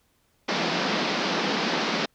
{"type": "band-pass noise", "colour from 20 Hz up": "pink", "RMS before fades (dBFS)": -26, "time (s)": [0.48, 2.06], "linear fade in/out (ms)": 10, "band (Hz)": [170, 5400], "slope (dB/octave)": 48, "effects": ["pink hiss -67 dBFS RMS until 2.14 s"]}